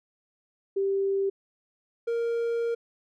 sine / triangle tone pair in turn, 392 / 466.2 Hz, G4 / A#4, 0 / 0 cents, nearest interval minor third, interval 300 cents, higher second, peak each -23 dBFS, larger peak neither, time 0.76-1.3 / 2.07-2.75 s, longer second, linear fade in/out 10 ms, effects none

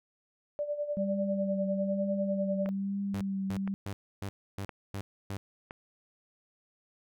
sine tone with tremolo, 587.3 Hz, D5, in tune, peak -28 dBFS, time 0.59-2.69 s, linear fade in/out 0 ms, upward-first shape sine, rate 10 Hz, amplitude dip 70%
sine tone with vibrato, 196 Hz, G3, in tune, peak -30 dBFS, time 0.97-3.74 s, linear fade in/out 0 ms, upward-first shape triangle, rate 1.1 Hz, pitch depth 32 cents each way
click train, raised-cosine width 0.5 ms, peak -26 dBFS, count 4, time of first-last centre 2.66-5.709 s, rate 0.984 Hz
sawtooth tone bursts, 99 Hz, G2, 18 cents sharp, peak -31 dBFS, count 7, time 3.14-5.37 s, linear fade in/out 0 ms, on 70 ms, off 290 ms
effects none

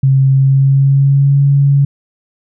sine tone with pitch glide, 134.6 to 140.23 Hz, C3 to C#3, +49 to +20 cents, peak -6 dBFS, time 0.03-1.85 s, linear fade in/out 5 ms, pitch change +71 cents, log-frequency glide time 0.32-1.41 s, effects none

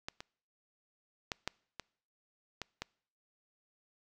clicks, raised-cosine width 0.2 ms, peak -21 / -26 / -17 / -16 / -23 / -21 / -20 dBFS, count 7, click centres 0.085 / 0.205 / 1.318 / 1.476 / 1.797 / 2.617 / 2.82 s, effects noise-tail reverb RT60 0.6 s tail -26 dB re dry

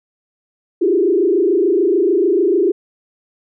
sine tone with frequency modulation, 370 Hz, F#4, in tune, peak -11 dBFS, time 0.81-2.72 s, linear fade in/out 10 ms, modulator 26.8 Hz, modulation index 1.7, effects none

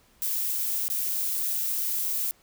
violet noise with dropouts, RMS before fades -28 dBFS, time 0.22-2.31 s, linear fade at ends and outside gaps 0 ms, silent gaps 0.881-0.9 s, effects pink hiss -61 dBFS RMS until 2.42 s

